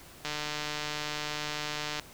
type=click train; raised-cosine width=0.2 ms; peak=-16 dBFS; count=263; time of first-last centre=0.25-1.997 s; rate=150 Hz; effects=pink hiss -51 dBFS RMS until 2.13 s